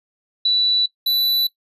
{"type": "tone pair in turn", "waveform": ["sine", "square"], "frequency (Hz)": [3955, 3969], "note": ["B7", "B7"], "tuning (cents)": [2, 8], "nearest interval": "unison", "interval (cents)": 6, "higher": "second", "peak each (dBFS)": [-14, -17], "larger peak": "first", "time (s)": [[0.45, 0.86], [1.06, 1.47]], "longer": "neither", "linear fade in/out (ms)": 5, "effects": ["noise-tail reverb RT60 0.1 s tail -18 dB re dry", "resampled to 32000 Hz"]}